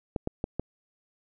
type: clicks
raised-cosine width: 2 ms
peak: -15 dBFS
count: 4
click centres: 0.162 / 0.274 / 0.441 / 0.596 s
effects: none